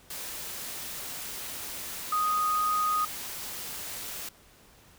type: tone in noise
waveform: sine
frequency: 1244.5 Hz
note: D#6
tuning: in tune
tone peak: -24 dBFS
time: 2.12-3.05 s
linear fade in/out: 5 ms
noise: white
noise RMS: -38 dBFS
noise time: 0.1-4.29 s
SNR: +11 dB
effects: pink hiss -57 dBFS RMS until 4.98 s